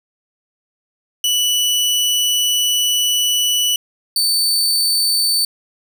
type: tone pair in turn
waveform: sawtooth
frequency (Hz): 2960 / 4541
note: F#7 / C#8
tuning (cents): 0 / +41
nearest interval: perfect fifth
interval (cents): 741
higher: second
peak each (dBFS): -11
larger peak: neither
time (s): 1.24-3.76 / 4.16-5.45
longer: first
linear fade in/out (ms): 2
effects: none